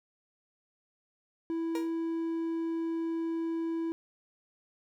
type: tone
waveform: triangle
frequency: 329.6 Hz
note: E4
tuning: in tune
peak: -28 dBFS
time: 1.5-3.92 s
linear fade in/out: 0 ms
type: tone with exponential decay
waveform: 30% pulse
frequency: 472.4 Hz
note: A#4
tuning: 23 cents sharp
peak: -30 dBFS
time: 1.75-1.95 s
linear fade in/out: 2 ms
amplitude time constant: 43 ms
effects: none